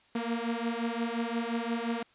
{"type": "beating tone pair", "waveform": "sawtooth", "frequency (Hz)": [230, 235.7], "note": ["A#3", "A#3"], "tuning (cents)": [-23, 19], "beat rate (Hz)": 5.7, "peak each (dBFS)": -29, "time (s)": [0.15, 2.03], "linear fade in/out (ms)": 5, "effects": ["white hiss -63 dBFS RMS until 2.14 s", "resampled to 8000 Hz"]}